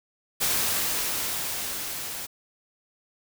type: noise with level ramp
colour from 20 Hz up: white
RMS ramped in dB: -24 to -35 dBFS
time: 0.4-2.27 s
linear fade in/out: 20 ms
effects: none